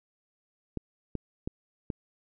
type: clicks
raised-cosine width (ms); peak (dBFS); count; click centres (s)
3; -19; 4; 0.773 / 1.153 / 1.475 / 1.902
effects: none